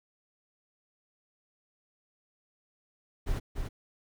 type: noise with echo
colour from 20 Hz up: brown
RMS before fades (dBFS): -30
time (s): 3.26-3.4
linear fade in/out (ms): 20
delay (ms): 290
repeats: 1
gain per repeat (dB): -4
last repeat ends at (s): 3.69
effects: none